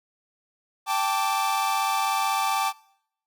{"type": "chord", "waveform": "45% pulse", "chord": "G suspended second", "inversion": "none", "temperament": "equal with one note detuned", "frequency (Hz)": [784, 880, 1165.9], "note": ["G5", "A5", "D6"], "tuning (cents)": [0, 0, -13], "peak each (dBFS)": -27, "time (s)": [0.86, 2.73], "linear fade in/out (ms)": 50, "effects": ["noise-tail reverb RT60 0.7 s tail -23 dB re dry"]}